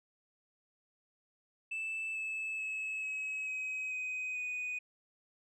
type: tone with pitch steps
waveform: sine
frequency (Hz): 2637 / 2611 / 2586 / 2560 / 2535 / 2511 / 2486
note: E7 / E7 / E7 / D#7 / D#7 / D#7 / D#7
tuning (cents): 0 / -17 / -34 / +49 / +32 / +15 / -2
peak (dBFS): -33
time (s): 1.71-4.79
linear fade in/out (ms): 10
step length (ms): 440
effects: tanh soft clip ceiling -34 dBFS